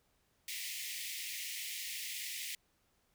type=high-pass noise; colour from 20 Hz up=pink; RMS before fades=-42 dBFS; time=0.48-2.55 s; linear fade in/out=2 ms; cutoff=1900 Hz; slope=96 dB/octave; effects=pink hiss -75 dBFS RMS until 3.14 s